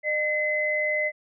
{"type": "tone pair together", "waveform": "sine", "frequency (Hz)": [607, 2040], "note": ["D#5", "C7"], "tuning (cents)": [-43, -44], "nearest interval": "octave + major sixth", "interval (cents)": 2099, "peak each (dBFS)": [-27, -24], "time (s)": [0.03, 1.12], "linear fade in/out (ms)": 50, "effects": []}